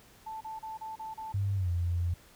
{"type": "tone bursts", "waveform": "sine", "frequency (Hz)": 880, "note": "A5", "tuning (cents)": 0, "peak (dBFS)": -37, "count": 6, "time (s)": [0.26, 1.325], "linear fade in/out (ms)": 10, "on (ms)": 150, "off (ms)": 33}
{"type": "tone with pitch glide", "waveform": "sine", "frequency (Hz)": [99.1, 86.77], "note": ["G2", "F2"], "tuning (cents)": [19, -11], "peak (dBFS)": -27, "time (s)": [1.34, 2.14], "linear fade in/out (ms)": 5, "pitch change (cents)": -230, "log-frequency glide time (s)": [1.55, 1.7]}
{"effects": ["pink hiss -58 dBFS RMS until 2.35 s"]}